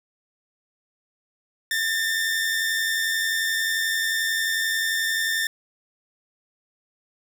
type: tone pair together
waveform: sawtooth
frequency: 1714.7 / 1806 Hz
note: A6 / A6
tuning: -45 / +45 cents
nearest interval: minor second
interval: 90 cents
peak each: -28 / -19 dBFS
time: 1.71-5.47 s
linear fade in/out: 2 ms
effects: none